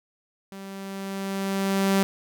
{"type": "tone with level ramp", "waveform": "sawtooth", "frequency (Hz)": 194.9, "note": "G3", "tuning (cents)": -10, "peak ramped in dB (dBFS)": [-34, -14], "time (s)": [0.52, 2.03], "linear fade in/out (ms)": 0, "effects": []}